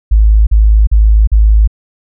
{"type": "tone bursts", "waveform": "sine", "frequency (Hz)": 53.3, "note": "G#1", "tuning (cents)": 46, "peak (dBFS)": -3, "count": 4, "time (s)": [0.11, 1.676], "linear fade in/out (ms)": 10, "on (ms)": 360, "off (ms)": 42, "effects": []}